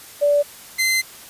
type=tone pair in turn; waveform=sine / sawtooth; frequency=580 / 2067 Hz; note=D5 / C7; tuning=-22 / -22 cents; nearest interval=octave + minor seventh; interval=2200 cents; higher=second; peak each=-13 dBFS; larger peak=neither; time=0.21-0.43 / 0.78-1.02 s; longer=second; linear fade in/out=20 ms; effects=white hiss -41 dBFS RMS until 1.29 s + resampled to 32000 Hz